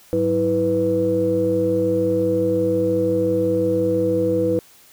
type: tone cluster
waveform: sine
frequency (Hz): 104.2 / 189.9 / 325.9 / 494.4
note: G#2 / F#3 / E4 / B4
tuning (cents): +6 / +45 / -20 / +2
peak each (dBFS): -27 / -27 / -21 / -18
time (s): 0.13-4.59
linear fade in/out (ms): 0
effects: tanh soft clip ceiling -7 dBFS + white hiss -50 dBFS RMS until 4.92 s